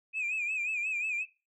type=tone with vibrato; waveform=sine; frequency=2489 Hz; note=D#7; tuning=in tune; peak=-28 dBFS; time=0.13-1.26 s; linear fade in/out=50 ms; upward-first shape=sine; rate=5.6 Hz; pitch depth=92 cents each way; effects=noise-tail reverb RT60 0.3 s tail -20 dB re dry + tanh soft clip ceiling -27 dBFS